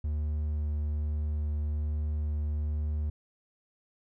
triangle tone, 75.1 Hz, D2, 39 cents sharp, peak -26 dBFS, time 0.04-3.1 s, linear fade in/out 5 ms, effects none

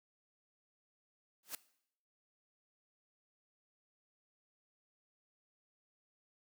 white noise with exponential growth, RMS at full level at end -37 dBFS, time 1.43-1.55 s, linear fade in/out 2 ms, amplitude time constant 24 ms, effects noise-tail reverb RT60 0.7 s tail -19 dB re dry + high-pass 200 Hz 12 dB/octave

